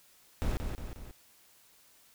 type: noise with echo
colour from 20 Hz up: brown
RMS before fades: -30 dBFS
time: 0.42-0.57 s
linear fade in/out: 0 ms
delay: 180 ms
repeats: 3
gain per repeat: -5 dB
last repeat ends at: 1.11 s
effects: white hiss -62 dBFS RMS until 2.14 s